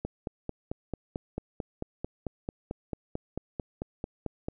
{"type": "click train", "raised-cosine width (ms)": 2, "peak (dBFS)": -19, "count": 21, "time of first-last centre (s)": [0.05, 4.485], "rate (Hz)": 4.51, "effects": []}